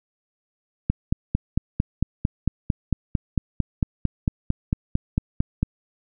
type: click train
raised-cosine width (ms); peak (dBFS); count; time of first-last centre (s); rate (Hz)
5; -7; 22; 0.9-5.63; 4.44
effects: none